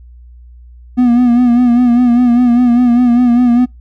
triangle tone with vibrato, 242.9 Hz, B3, 29 cents flat, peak -4 dBFS, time 0.97-3.66 s, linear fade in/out 20 ms, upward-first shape sine, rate 5 Hz, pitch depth 52 cents each way, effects noise-tail reverb RT60 0.2 s tail -26 dB re dry + added 60 Hz sine -34 dBFS peak until 3.8 s

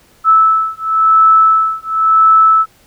sine beating tone pair, 1309 / 1309.95 Hz, E6 / E6, -13 / -11 cents, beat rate 0.95 Hz, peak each -10 dBFS, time 0.24-2.66 s, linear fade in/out 50 ms, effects pink hiss -49 dBFS RMS until 2.86 s

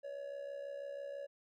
triangle tone with amplitude modulation, 564 Hz, C#5, 30 cents sharp, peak -37 dBFS, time 0.03-1.27 s, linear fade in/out 20 ms, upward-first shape sine, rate 66.1 Hz, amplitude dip 65%, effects none

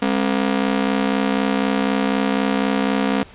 sawtooth ring-modulated tone, 237 Hz, A#3, 29 cents sharp, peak -10 dBFS, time 0.02-3.23 s, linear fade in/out 2 ms, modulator 32 Hz, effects pink hiss -44 dBFS RMS until 3.34 s + resampled to 8000 Hz

